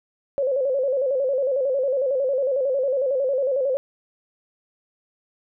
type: tone with vibrato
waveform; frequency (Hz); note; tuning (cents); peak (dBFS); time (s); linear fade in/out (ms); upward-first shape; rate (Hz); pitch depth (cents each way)
sine; 535; C5; +38; -19; 0.38-3.77; 0; square; 11; 79
effects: none